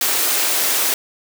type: high-pass noise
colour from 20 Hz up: white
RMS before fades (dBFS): -18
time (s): 0.01-0.94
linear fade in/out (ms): 2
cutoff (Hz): 280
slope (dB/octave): 24
effects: none